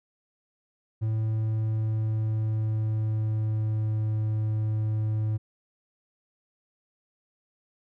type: tone with pitch glide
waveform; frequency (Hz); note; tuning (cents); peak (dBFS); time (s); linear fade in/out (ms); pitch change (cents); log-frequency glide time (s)
triangle; 110 to 108.24; A2 to A2; 0 to -28; -22; 1.01-5.38; 20; -28; 1.17-4.15
effects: none

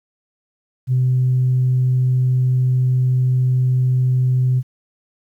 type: tone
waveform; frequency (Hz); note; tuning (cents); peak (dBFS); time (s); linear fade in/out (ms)
sine; 127.6; C3; -43; -12; 0.87-4.63; 50
effects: tanh soft clip ceiling -9 dBFS + 9-bit

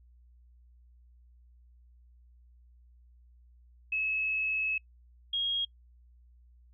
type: tone pair in turn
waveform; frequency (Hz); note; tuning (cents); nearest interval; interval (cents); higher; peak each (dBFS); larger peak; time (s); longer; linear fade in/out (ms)
sine; 2584 / 3270; E7 / G#7; -35 / -28; major third; 407; second; -28; neither; 3.92-4.78 / 5.33-5.65; first; 5
effects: noise-tail reverb RT60 0.1 s tail -26 dB re dry + added 60 Hz sine -56 dBFS peak until 6.73 s

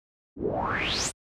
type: noise with low-pass filter sweep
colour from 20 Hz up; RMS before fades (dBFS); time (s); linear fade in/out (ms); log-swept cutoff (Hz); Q
pink; -28; 0.36-1.12; 50; 260 to 9500; 6.7
effects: high-pass 60 Hz 12 dB/octave

